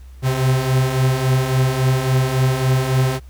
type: beating tone pair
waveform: 45% pulse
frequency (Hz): 127.9 / 131.5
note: C3 / C3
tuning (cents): -39 / +9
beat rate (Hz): 3.6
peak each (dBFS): -21 / -16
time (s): 0.22-3.2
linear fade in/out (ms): 50
effects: added 64 Hz sine -36 dBFS peak until 3.29 s + pink hiss -55 dBFS RMS until 3.29 s